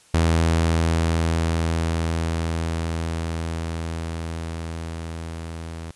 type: tone with level ramp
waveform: sawtooth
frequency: 82.3 Hz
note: E2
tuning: 2 cents flat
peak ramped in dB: -12 to -28 dBFS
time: 0.14-5.91 s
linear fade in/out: 0 ms
effects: white hiss -54 dBFS RMS until 5.95 s + resampled to 24000 Hz